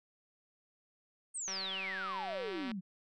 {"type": "exponential sweep", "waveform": "sine", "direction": "down", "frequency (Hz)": [8900, 174.61], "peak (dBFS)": -37, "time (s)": [1.34, 2.81], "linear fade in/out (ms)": 20}
{"type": "click train", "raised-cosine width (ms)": 0.3, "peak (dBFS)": -28, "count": 237, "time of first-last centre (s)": [1.48, 2.716], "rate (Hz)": 191}
{"effects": []}